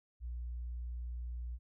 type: tone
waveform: sine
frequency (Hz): 59.9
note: A#1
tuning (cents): +48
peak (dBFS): -37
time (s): 0.2-1.59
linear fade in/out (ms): 50
effects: tanh soft clip ceiling -35 dBFS